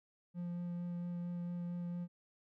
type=tone with vibrato; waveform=triangle; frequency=174.61 Hz; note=F3; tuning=in tune; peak=-36 dBFS; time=0.34-2.08 s; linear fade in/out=50 ms; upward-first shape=sine; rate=4.4 Hz; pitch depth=9 cents each way; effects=none